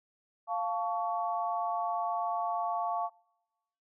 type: chord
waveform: sine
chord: F augmented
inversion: none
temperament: equal with one note detuned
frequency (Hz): 698.5 / 880 / 1122.9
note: F5 / A5 / C#6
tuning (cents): 0 / 0 / +22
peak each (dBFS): -32 / -35 / -35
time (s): 0.47-3.1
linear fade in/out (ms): 50
effects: noise-tail reverb RT60 1.0 s tail -26 dB re dry